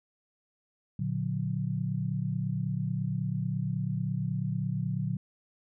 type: chord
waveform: sine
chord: Bb augmented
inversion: none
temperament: just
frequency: 116.54 / 145.68 / 182.1 Hz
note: Bb2 / D3 / F#3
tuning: 0 / -14 / -27 cents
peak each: -33 / -32 / -33 dBFS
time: 0.99-5.17 s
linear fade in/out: 5 ms
effects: none